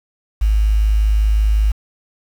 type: tone with quantisation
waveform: sine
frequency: 52.7 Hz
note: G#1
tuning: 26 cents sharp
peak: -11 dBFS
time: 0.41-1.72 s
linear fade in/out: 10 ms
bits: 6
effects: none